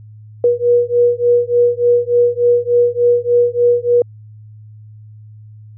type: beating tone pair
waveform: sine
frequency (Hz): 480.3 / 483.7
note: B4 / B4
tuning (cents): -48 / -36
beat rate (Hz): 3.4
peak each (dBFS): -13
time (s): 0.44-4.02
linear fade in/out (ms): 2
effects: added 107 Hz sine -35 dBFS peak until 5.77 s